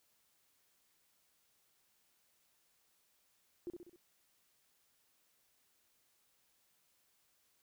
sine tone with echo, 349.2 Hz, F4, in tune, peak -39 dBFS, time 3.67-3.7 s, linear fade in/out 0 ms, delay 65 ms, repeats 4, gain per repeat -5 dB, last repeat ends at 3.96 s, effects white hiss -75 dBFS RMS until 7.62 s

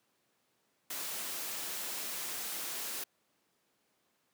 white noise, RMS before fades -39 dBFS, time 0.9-3.04 s, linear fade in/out 5 ms, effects pink hiss -75 dBFS RMS until 4.33 s + high-pass 200 Hz 12 dB/octave

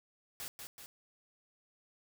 white noise with echo, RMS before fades -43 dBFS, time 0.4-0.48 s, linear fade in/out 0 ms, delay 190 ms, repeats 2, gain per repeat -4 dB, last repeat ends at 0.86 s, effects none

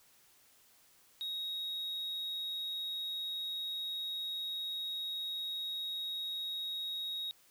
triangle tone, 3775 Hz, A#7, 21 cents sharp, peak -34 dBFS, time 1.21-7.31 s, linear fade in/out 0 ms, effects tanh soft clip ceiling -30 dBFS + white hiss -65 dBFS RMS until 7.5 s

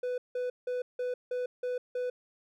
triangle tone bursts, 497.2 Hz, B4, 12 cents sharp, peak -28 dBFS, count 7, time 0.03-2.1 s, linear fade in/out 5 ms, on 150 ms, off 170 ms, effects none

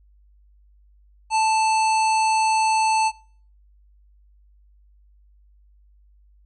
harmonic tone, 880 Hz, A5, in tune, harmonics 1 / 3 / 5 / 7 / 9 / 10, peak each -17 / -27 / -31 / -34 / -36 / -37 dBFS, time 1.3-3.12 s, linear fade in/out 50 ms, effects noise-tail reverb RT60 0.5 s tail -24 dB re dry + added 50 Hz sine -52 dBFS peak until 6.45 s

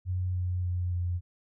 sine tone with pitch steps, 91.3 / 90.3 / 89.32 / 88.34 Hz, F#2 / F#2 / F2 / F2, -23 / -42 / +39 / +20 cents, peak -27 dBFS, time 0.05-1.21 s, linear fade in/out 50 ms, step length 290 ms, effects none

